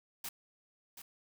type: noise with echo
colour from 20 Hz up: white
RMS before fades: -41 dBFS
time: 0.24-0.29 s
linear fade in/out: 5 ms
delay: 730 ms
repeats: 1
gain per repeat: -9 dB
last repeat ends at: 1.02 s
effects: none